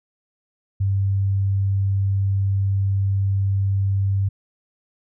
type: tone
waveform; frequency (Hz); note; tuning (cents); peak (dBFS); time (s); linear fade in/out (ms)
sine; 98; G2; 0; -17; 0.8-4.29; 10
effects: none